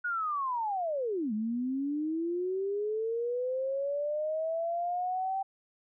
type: linear two-way sweep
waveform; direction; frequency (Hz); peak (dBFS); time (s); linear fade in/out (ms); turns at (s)
sine; down then up; 1466 to 208.6 to 780; -29; 0.04-5.43; 10; 1.33
effects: none